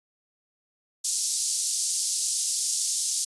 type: band-pass noise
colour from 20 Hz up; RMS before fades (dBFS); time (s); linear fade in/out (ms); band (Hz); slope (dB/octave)
white; -27; 1.04-3.25; 10; 4900 to 9800; 24
effects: resampled to 24000 Hz